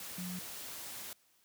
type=tone in noise; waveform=sine; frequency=180 Hz; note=F#3; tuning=47 cents flat; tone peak=-39 dBFS; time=0.18-0.39 s; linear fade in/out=2 ms; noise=white; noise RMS=-45 dBFS; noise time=0-1.13 s; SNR=+3 dB; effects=white hiss -70 dBFS RMS until 1.44 s + high-pass 60 Hz 12 dB/octave